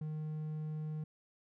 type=tone; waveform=triangle; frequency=154.3 Hz; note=D#3; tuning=14 cents flat; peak=-35 dBFS; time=0.01-1.04 s; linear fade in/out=5 ms; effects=none